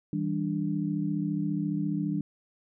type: tone cluster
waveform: sine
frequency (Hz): 161.8 / 196.4 / 293.8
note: E3 / G3 / D4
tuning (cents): -32 / +4 / +1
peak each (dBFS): -31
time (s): 0.13-2.21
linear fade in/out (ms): 2
effects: none